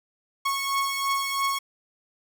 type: beating tone pair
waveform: sawtooth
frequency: 1100 / 1103 Hz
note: C#6 / C#6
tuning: -14 / -9 cents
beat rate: 3 Hz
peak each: -22 / -26 dBFS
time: 0.45-1.59 s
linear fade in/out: 10 ms
effects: none